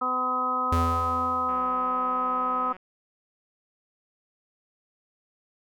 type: harmonic tone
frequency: 253.2 Hz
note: B3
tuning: 43 cents sharp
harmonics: 1 / 2 / 3 / 4 / 5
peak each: -36 / -36 / -35 / -31 / -25 dBFS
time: 0.01-2.73 s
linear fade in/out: 10 ms
type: tone with exponential decay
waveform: square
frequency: 83.6 Hz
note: E2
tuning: 25 cents sharp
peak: -22 dBFS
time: 0.72-1.92 s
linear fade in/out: 5 ms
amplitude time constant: 260 ms
type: click train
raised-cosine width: 0.5 ms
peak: -31 dBFS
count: 237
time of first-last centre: 1.49-2.766 s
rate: 185 Hz
effects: none